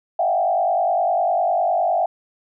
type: tone with frequency modulation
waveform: sine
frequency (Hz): 714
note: F5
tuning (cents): +38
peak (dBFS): -16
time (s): 0.19-2.06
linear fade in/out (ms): 5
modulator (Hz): 49.8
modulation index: 1.5
effects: none